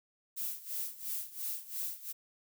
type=noise with tremolo; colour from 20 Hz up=violet; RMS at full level=-36 dBFS; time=0.36-2.13 s; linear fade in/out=20 ms; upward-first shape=sine; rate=2.9 Hz; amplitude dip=85%; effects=none